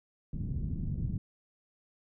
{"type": "low-pass noise", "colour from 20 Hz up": "white", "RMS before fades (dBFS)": -34, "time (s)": [0.33, 1.18], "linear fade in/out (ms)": 2, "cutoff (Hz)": 180, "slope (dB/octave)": 24, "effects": []}